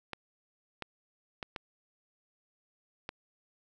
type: clicks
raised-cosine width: 0.3 ms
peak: -21 dBFS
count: 5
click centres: 0.133 / 0.823 / 1.428 / 1.562 / 3.091 s
effects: none